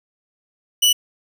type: tone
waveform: sawtooth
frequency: 2956 Hz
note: F#7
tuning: 2 cents flat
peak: -9 dBFS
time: 0.82-0.93 s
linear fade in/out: 10 ms
effects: none